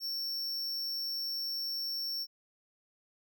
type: tone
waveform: square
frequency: 5450 Hz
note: F8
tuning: 43 cents flat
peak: -34 dBFS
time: 0-2.27 s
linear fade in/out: 50 ms
effects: none